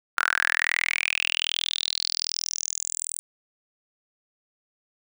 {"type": "tone with high-pass filter sweep", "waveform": "sawtooth", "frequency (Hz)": 41.23, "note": "E1", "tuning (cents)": 1, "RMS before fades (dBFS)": -27, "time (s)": [0.17, 3.19], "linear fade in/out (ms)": 0, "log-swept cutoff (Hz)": [1400, 8700], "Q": 8.4, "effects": []}